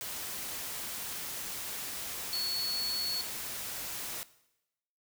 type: tone in noise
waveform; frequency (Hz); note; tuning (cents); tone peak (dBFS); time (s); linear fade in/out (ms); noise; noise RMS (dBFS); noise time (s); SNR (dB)
sine; 4400; C#8; -14; -31; 2.33-3.21; 0; white; -39; 0.01-4.23; +5
effects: noise-tail reverb RT60 0.9 s tail -18 dB re dry